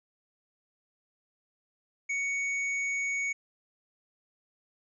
sine tone with hard clipping, 2230 Hz, C#7, 10 cents sharp, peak -30 dBFS, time 2.09-3.33 s, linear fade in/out 10 ms, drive 7 dB, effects resampled to 22050 Hz

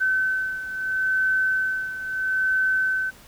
sine beating tone pair, 1527 / 1527.76 Hz, G6 / G6, -46 / -45 cents, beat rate 0.76 Hz, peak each -22 / -27 dBFS, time 0-3.11 s, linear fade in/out 20 ms, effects pink hiss -49 dBFS RMS until 3.27 s

